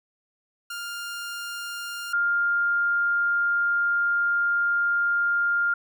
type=tone pair in turn; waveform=sawtooth / sine; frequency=1403 / 1403 Hz; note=F6 / F6; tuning=+8 / +8 cents; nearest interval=unison; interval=0 cents; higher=neither; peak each=-28 / -20 dBFS; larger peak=second; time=0.7-2.13 / 2.13-5.74 s; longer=second; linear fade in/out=5 ms; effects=none